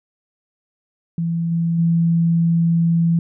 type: tone with level steps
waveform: sine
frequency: 167.4 Hz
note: E3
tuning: 27 cents sharp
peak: -18 / -16 / -13 dBFS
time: 1.18-3.19 s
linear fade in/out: 2 ms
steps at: 1.51 / 1.78 s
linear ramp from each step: 10 ms
effects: none